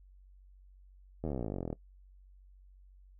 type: slowing click train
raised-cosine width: 2 ms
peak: -23 dBFS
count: 28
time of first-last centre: 1.24-1.729 s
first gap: 12 ms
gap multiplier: 1.03
effects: noise-tail reverb RT60 0.1 s tail -20 dB re dry + added 47 Hz sine -55 dBFS peak until 3.19 s